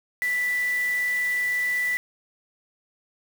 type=tone in noise; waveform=sine; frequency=1975.5 Hz; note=B6; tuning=in tune; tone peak=-22 dBFS; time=0.22-1.97 s; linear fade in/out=0 ms; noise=white; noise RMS=-40 dBFS; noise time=0.22-1.97 s; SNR=+15 dB; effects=none

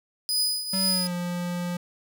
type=tone with tremolo; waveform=sawtooth; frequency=4978 Hz; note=D#8; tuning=in tune; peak=-18 dBFS; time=0.29-1.07 s; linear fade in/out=0 ms; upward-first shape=triangle; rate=2.1 Hz; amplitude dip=75%
type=tone with pitch glide; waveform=square; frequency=190.8 to 175.98 Hz; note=G3 to F3; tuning=-47 to +13 cents; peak=-28 dBFS; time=0.73-1.77 s; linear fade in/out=5 ms; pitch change=-140 cents; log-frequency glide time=0.85-1.13 s
effects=none

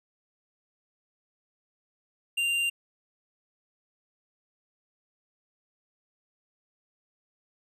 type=tone with hard clipping; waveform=triangle; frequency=2784 Hz; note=F7; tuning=6 cents flat; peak=-26 dBFS; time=2.37-2.7 s; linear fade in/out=10 ms; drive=11 dB; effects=none

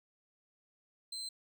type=tone; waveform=35% pulse; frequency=4106 Hz; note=C8; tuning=33 cents flat; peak=-38 dBFS; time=1.12-1.29 s; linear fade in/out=5 ms; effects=none

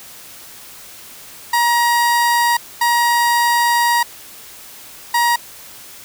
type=tone bursts at uneven times; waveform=30% pulse; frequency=949 Hz; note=A#5; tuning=31 cents sharp; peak=-10 dBFS; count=3; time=1.53-2.57 / 2.81-4.03 / 5.14-5.36 s; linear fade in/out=5 ms; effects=white hiss -38 dBFS RMS until 6.04 s

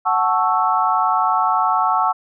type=chord; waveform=sine; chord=F# minor seventh; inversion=none; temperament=equal; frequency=740 / 880 / 1108.7 / 1318.5 Hz; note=F#5 / A5 / C#6 / E6; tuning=0 / 0 / 0 / 0 cents; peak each=-20 dBFS; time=0.05-2.13 s; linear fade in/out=20 ms; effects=none

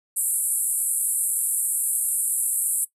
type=band-pass noise; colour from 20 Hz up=white; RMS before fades=-24 dBFS; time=0.16-2.85 s; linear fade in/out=10 ms; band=8000 to 12000 Hz; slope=96 dB/octave; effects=noise-tail reverb RT60 0.1 s tail -17 dB re dry

